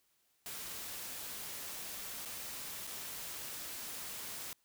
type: noise with dropouts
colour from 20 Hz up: white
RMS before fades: -44 dBFS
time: 0.46-4.53 s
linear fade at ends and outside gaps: 1 ms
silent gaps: 2.252-2.256 / 2.869-2.873 s
effects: white hiss -75 dBFS RMS until 4.64 s